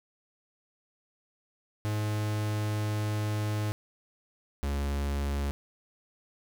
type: tone pair in turn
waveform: 45% pulse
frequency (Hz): 105.9 / 70.68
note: G#2 / C#2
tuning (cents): +34 / +34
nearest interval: perfect fifth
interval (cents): 700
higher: first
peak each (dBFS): -28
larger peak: neither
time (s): 1.85-3.72 / 4.63-5.51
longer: first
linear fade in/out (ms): 0
effects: none